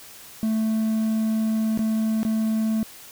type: tone with dropouts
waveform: triangle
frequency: 220 Hz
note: A3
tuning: in tune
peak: -18 dBFS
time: 0.43-2.83 s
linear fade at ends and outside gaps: 0 ms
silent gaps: 1.775-1.791 / 2.231-2.25 s
effects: white hiss -44 dBFS RMS until 3.11 s